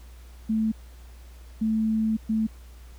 sine tone bursts at uneven times, 219.8 Hz, A3, 2 cents flat, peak -21 dBFS, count 3, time 0.49-0.72 / 1.61-2.17 / 2.29-2.47 s, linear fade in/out 10 ms, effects added 60 Hz sine -43 dBFS peak until 2.98 s + pink hiss -56 dBFS RMS until 2.98 s

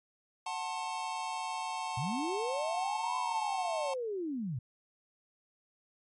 square chord, F# diminished, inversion none, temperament just, 740 / 888 / 1065.6 Hz, F#5 / A5 / C6, 0 / +16 / +31 cents, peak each -41 / -38 / -42 dBFS, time 0.46-3.94 s, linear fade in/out 5 ms
sine linear two-way sweep, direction up then down, 110 to 1016 to 110 Hz, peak -33 dBFS, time 1.97-4.59 s, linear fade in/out 5 ms, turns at 3.17 s
effects MP3 48 kbps

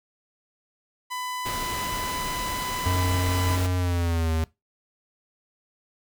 sawtooth tone, 1000 Hz, B5, 21 cents sharp, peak -26 dBFS, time 1.1-3.57 s, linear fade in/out 20 ms
pink noise, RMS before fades -33 dBFS, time 1.45-3.67 s, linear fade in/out 10 ms
square tone with pitch glide, 90.8 to 80.43 Hz, F#2 to E2, -32 to -42 cents, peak -23 dBFS, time 2.86-4.44 s, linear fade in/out 0 ms, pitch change -210 cents, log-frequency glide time 3.77-4.32 s
effects noise-tail reverb RT60 0.2 s tail -21 dB re dry

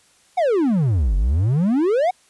triangle exponential two-way sweep, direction down then up, 769 to 44.75 to 769 Hz, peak -13 dBFS, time 0.37-2.11 s, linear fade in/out 10 ms, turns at 1.16 s, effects white hiss -56 dBFS RMS until 2.29 s + resampled to 24000 Hz

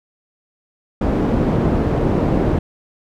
white low-pass noise, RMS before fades -17 dBFS, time 1.01-2.59 s, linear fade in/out 5 ms, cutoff 350 Hz, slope 12 dB/octave, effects none

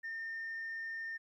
sine tone, 1814 Hz, A#6, 48 cents flat, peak -37 dBFS, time 0.03-1.18 s, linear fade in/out 20 ms, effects tanh soft clip ceiling -36 dBFS + 13-bit

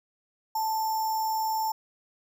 sine tone with sample-and-hold, 880 Hz, A5, in tune, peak -25 dBFS, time 0.55-1.72 s, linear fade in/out 5 ms, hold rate 6300 Hz, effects none

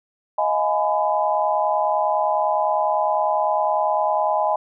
sine chord, F half-diminished seventh, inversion third, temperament just, 628.6 / 698.5 / 838.1 / 1005.8 Hz, Eb5 / F5 / Ab5 / Cb6, +18 / 0 / +16 / +31 cents, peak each -22 / -27 / -21 / -24 dBFS, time 0.38-4.56 s, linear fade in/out 5 ms, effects none

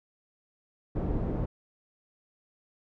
pink low-pass noise, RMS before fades -30 dBFS, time 0.95-1.46 s, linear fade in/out 10 ms, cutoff 470 Hz, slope 12 dB/octave, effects none

